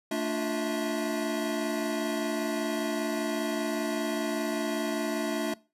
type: tone cluster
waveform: square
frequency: 223.7 / 293.5 / 350.6 / 646 Hz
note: A3 / D4 / F4 / E5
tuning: +29 / -1 / +7 / -35 cents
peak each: -35 / -33 / -35 / -35 dBFS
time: 0.11-5.54 s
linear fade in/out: 5 ms
effects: noise-tail reverb RT60 0.3 s tail -21 dB re dry + resampled to 32000 Hz